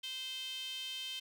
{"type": "tone with high-pass filter", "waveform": "sawtooth", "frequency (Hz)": 520, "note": "C5", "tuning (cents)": -11, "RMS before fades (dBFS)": -42, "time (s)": [0.03, 1.2], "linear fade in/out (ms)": 10, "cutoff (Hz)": 3100, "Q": 6.9, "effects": []}